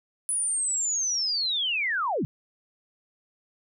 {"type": "linear sweep", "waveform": "sine", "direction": "down", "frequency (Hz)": [10010, 110.5], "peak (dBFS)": -24, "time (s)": [0.29, 2.25], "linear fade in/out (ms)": 0, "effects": []}